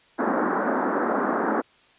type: band-pass noise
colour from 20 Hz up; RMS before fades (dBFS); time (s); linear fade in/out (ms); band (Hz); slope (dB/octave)
pink; -24; 0.18-1.62; 20; 210 to 1600; 48
effects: white hiss -57 dBFS RMS until 1.98 s + resampled to 8000 Hz